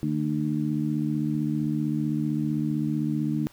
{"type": "harmonic tone", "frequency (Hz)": 75.6, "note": "D#2", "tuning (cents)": -49, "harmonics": [2, 3, 4], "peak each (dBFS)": [-28, -28, -28], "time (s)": [0.03, 3.47], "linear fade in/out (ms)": 0, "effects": ["pink hiss -55 dBFS RMS until 3.52 s"]}